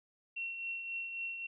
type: tone with tremolo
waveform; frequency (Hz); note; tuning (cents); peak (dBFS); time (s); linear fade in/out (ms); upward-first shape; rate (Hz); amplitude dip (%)
sine; 2724; F7; -44; -35; 0.36-1.47; 10; triangle; 3.7; 50
effects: none